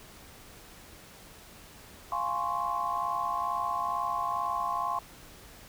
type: chord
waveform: sine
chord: Db major seventh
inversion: first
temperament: equal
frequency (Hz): 698.5 / 830.6 / 1046.5 / 1108.7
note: F5 / Ab5 / C6 / Db6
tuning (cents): 0 / 0 / 0 / 0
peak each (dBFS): -36 / -36 / -31 / -34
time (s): 2.12-4.99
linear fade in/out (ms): 2
effects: pink hiss -51 dBFS RMS until 5.68 s